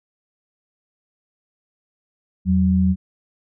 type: tone pair together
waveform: sine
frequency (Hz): 83.3 / 187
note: E2 / F#3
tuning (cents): +19 / +19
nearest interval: octave + major second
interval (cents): 1400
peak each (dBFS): -19 / -15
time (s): 2.45-2.96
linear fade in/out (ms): 50
effects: none